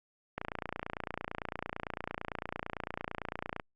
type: click train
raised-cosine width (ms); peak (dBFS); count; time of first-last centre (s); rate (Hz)
0.5; -20; 94; 0.38-3.598; 28.9
effects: Opus 48 kbps